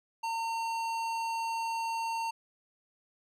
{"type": "tone with tanh clipping", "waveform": "sine", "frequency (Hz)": 911, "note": "A#5", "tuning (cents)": -40, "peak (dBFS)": -33, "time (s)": [0.23, 2.31], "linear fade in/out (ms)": 10, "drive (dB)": 17, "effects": []}